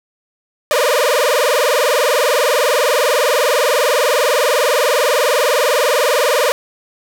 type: tone with vibrato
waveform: sawtooth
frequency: 540 Hz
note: C#5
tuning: 45 cents flat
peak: -8 dBFS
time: 0.71-6.52 s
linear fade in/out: 0 ms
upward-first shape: sine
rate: 20 Hz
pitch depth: 240 cents each way
effects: none